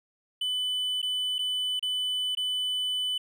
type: tone with dropouts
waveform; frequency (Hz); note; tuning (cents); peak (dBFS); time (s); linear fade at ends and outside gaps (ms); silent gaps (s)
triangle; 3000; F#7; +23; -25; 0.41-3.18; 5; 1.018-1.027 / 1.384-1.389 / 1.795-1.826 / 2.351-2.371
effects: none